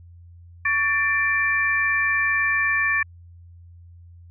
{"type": "tone cluster", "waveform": "sine", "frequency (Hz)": [1129, 1776, 2351], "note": ["C#6", "A6", "D7"], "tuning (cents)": [31, 16, 1], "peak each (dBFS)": [-28, -20, -24], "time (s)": [0.65, 3.03], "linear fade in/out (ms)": 5, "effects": ["added 86 Hz sine -43 dBFS peak until 4.3 s"]}